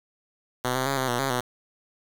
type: tone with pitch steps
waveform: 5% pulse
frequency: 125.6 / 130.1 / 137.5 / 130.4 / 121.2 / 135.5 / 124 Hz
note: B2 / C3 / C#3 / C3 / B2 / C#3 / B2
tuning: +30 / -9 / -14 / -5 / -32 / -39 / +7 cents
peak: -13 dBFS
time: 0.64-1.41 s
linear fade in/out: 10 ms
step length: 110 ms
effects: 7-bit